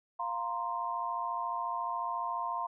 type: chord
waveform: sine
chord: F suspended fourth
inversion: none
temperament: equal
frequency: 698.5 / 932.3 / 1046.5 Hz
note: F5 / Bb5 / C6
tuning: 0 / 0 / 0 cents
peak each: -39 / -36 / -35 dBFS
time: 0.19-2.67 s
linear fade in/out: 10 ms
effects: none